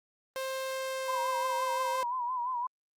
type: tone with pitch glide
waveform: sawtooth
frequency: 528 to 523.7 Hz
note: C5 to C5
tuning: +16 to +1 cents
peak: -29 dBFS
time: 0.36-2.03 s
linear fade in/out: 0 ms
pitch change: -15 cents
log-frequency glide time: 0.67-1.64 s
type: tone with vibrato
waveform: sine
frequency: 990 Hz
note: B5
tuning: 4 cents sharp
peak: -30 dBFS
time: 1.08-2.67 s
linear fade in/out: 5 ms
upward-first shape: sine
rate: 5.8 Hz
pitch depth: 76 cents each way
effects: Opus 32 kbps